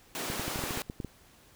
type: high-pass noise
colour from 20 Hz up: pink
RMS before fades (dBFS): -36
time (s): 0.15-0.82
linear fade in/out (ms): 0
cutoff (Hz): 260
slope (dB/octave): 12
type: clicks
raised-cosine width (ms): 3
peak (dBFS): -23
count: 11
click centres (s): 0.301 / 0.396 / 0.48 / 0.559 / 0.591 / 0.638 / 0.708 / 0.774 / 0.899 / 1.002 / 1.047
effects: pink hiss -59 dBFS RMS until 1.55 s